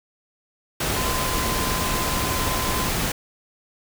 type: tone in noise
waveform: sine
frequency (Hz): 1029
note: C6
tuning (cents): -29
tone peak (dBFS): -29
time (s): 0.96-2.89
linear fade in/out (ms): 5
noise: pink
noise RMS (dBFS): -24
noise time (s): 0.8-3.12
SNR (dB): -8
effects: none